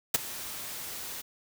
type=noise with ADSR envelope; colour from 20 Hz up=white; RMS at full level=-20 dBFS; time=0.14-1.22 s; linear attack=8 ms; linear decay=17 ms; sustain=-19 dB; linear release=15 ms; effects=none